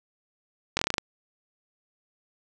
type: slowing click train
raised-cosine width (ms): 0.2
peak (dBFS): -7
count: 8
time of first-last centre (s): 0.77-0.982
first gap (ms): 21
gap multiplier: 1.12
effects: none